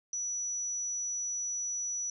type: tone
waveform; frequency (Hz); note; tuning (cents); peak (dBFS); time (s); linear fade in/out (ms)
sine; 5900; F#8; -6; -32; 0.13-2.1; 2
effects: none